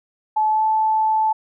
sine tone with pitch glide, 863 to 873 Hz, A5 to A5, -34 to -14 cents, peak -15 dBFS, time 0.36-1.33 s, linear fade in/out 10 ms, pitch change +20 cents, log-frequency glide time 0.5-0.64 s, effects none

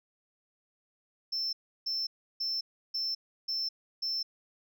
sine tone bursts, 5330 Hz, E8, 18 cents sharp, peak -28 dBFS, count 6, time 1.32-4.23 s, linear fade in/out 10 ms, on 210 ms, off 330 ms, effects tanh soft clip ceiling -28 dBFS

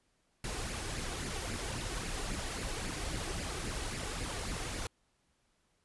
pink noise with flanger, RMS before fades -38 dBFS, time 0.44-4.87 s, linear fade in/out 2 ms, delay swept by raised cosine 0.41 to 2.71 ms, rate 3.7 Hz, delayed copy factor +0.55, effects pink hiss -75 dBFS RMS until 5.84 s + resampled to 24000 Hz

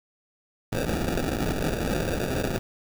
white noise with sample-and-hold, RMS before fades -27 dBFS, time 0.72-2.59 s, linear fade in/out 10 ms, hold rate 1050 Hz, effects none

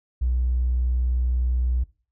triangle tone with tanh clipping, 61.74 Hz, B1, in tune, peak -19 dBFS, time 0.21-1.84 s, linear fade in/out 10 ms, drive 2 dB, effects noise-tail reverb RT60 0.4 s tail -21 dB re dry

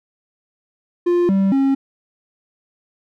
triangle tone with pitch steps, 350.3 / 194.4 / 271.7 Hz, F4 / G3 / C#4, +5 / -14 / -35 cents, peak -11 dBFS, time 1.06-1.75 s, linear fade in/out 10 ms, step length 230 ms, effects none

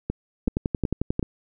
two click trains, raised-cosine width 3 ms, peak -10 / -12 dBFS, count 9 / 4, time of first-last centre 0.48-1.194 / 0.1-1.228 s, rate 11.2 / 2.66 Hz, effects none

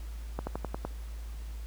slowing click train, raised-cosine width 1 ms, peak -19 dBFS, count 6, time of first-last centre 0.39-0.85 s, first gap 80 ms, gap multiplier 1.07, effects added 55 Hz sine -37 dBFS peak until 1.66 s + pink hiss -55 dBFS RMS until 1.66 s

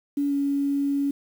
sine tone with pitch glide, 284.6 to 281 Hz, C#4 to C#4, +46 to +24 cents, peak -21 dBFS, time 0.17-1.11 s, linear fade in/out 5 ms, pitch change -22 cents, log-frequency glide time 0.28-0.33 s, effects 8-bit

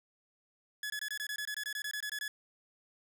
sawtooth tone bursts, 1700 Hz, G#6, 40 cents sharp, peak -32 dBFS, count 16, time 0.83-2.28 s, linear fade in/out 2 ms, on 70 ms, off 22 ms, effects none

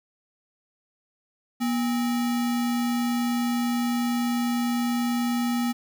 sine tone with sample-and-hold, 240.5 Hz, B3, 46 cents flat, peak -22 dBFS, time 1.6-5.73 s, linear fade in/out 20 ms, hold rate 1050 Hz, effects none

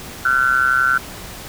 triangle ring-modulated tone, 65.41 Hz, C2, in tune, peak -8 dBFS, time 0.25-0.98 s, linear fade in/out 5 ms, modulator 1440 Hz, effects pink hiss -34 dBFS RMS until 1.48 s

